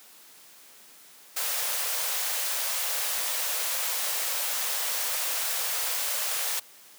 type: high-pass noise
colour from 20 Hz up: white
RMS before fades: -29 dBFS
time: 1.36-6.6 s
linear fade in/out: 10 ms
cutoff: 460 Hz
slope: 96 dB/octave
effects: white hiss -52 dBFS RMS until 6.98 s + high-pass 200 Hz 12 dB/octave